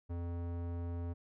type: tone with low-pass filter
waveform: square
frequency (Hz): 86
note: F2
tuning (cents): -26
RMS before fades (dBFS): -39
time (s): 0.09-1.14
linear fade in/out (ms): 20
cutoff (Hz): 850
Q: 0.58
effects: none